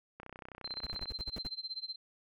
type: click train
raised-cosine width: 0.5 ms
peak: -31 dBFS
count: 28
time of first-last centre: 0.2-1.057 s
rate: 31.5 Hz
type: tone with tremolo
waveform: sine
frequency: 4113 Hz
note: C8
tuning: 30 cents flat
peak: -35 dBFS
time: 0.64-1.96 s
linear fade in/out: 10 ms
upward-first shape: sine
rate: 16 Hz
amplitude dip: 95%
type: noise bursts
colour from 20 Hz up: brown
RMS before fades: -41 dBFS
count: 8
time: 0.84-1.47 s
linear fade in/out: 0 ms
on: 21 ms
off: 66 ms
effects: none